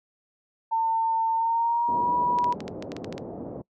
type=tone with pitch glide; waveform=sine; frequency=902 to 972.3 Hz; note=A5 to B5; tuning=+43 to -27 cents; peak=-21 dBFS; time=0.71-2.54 s; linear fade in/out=20 ms; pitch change=+130 cents; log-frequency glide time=1.33-2.14 s
type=low-pass noise; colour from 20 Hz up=pink; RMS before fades=-31 dBFS; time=1.88-3.62 s; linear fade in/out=10 ms; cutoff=630 Hz; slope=24 dB/octave
type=clicks; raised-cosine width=0.2 ms; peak=-20 dBFS; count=11; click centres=2.387 / 2.443 / 2.525 / 2.605 / 2.68 / 2.825 / 2.919 / 2.966 / 3.045 / 3.126 / 3.18 s
effects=noise-tail reverb RT60 0.1 s tail -24 dB re dry + high-pass 200 Hz 12 dB/octave